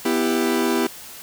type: chord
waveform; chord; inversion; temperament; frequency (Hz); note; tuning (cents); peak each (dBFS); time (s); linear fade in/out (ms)
40% pulse; E minor; second; equal with one note detuned; 246.9 / 329.6 / 395.9; B3 / E4 / G4; 0 / 0 / +17; -22; 0.05-0.87; 5
effects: white hiss -39 dBFS RMS until 1.22 s